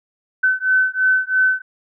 sine beating tone pair, 1518 / 1521 Hz, F#6 / F#6, +44 / +47 cents, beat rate 3 Hz, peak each -17 dBFS, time 0.43-1.62 s, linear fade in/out 10 ms, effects none

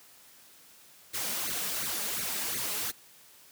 white noise with flanger, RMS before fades -33 dBFS, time 1.13-2.92 s, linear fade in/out 20 ms, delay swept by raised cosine 0.46 to 4.96 ms, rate 2.8 Hz, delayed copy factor +0.85, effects white hiss -56 dBFS RMS until 3.51 s + high-pass 80 Hz 12 dB/octave

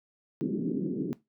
pink band-pass noise, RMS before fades -31 dBFS, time 0.41-1.13 s, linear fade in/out 0 ms, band 160 to 390 Hz, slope 48 dB/octave, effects noise-tail reverb RT60 0.2 s tail -17 dB re dry

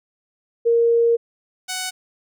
sine / 5% pulse tone pair in turn, 466.2 / 743.6 Hz, A#4 / F#5, 0 / +8 cents, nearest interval minor sixth, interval 808 cents, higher second, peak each -13 dBFS, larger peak neither, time 0.65-1.17 / 1.68-1.91 s, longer first, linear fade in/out 20 ms, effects none

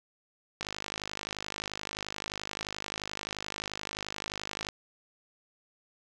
click train, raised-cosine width 0.2 ms, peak -17 dBFS, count 211, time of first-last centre 0.61-4.688 s, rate 51.5 Hz, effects none

